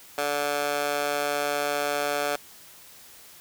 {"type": "tone with high-pass filter", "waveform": "15% pulse", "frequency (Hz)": 145, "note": "D3", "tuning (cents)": -22, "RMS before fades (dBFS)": -27, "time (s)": [0.18, 2.36], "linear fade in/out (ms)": 2, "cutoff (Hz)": 690, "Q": 1.5, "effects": ["white hiss -49 dBFS RMS until 3.4 s"]}